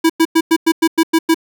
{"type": "tone bursts", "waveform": "square", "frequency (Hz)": 326, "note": "E4", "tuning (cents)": -19, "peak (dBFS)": -9, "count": 9, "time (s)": [0.04, 1.345], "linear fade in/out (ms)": 10, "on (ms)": 57, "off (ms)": 99, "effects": []}